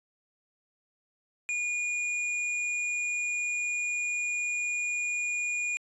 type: tone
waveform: square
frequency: 2439 Hz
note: D#7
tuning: 35 cents flat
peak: -29 dBFS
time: 1.49-5.77 s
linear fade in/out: 0 ms
effects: resampled to 24000 Hz